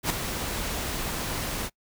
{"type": "noise with ADSR envelope", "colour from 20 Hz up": "pink", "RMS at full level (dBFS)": -23, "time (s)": [0.03, 1.7], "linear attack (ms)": 71, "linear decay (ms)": 3, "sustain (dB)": -8, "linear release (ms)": 44, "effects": ["noise-tail reverb RT60 0.1 s tail -24 dB re dry"]}